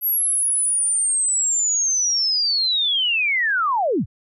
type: linear sweep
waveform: sine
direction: down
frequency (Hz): 11730 to 62.9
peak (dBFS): -17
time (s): 0.01-4.06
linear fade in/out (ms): 50
effects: none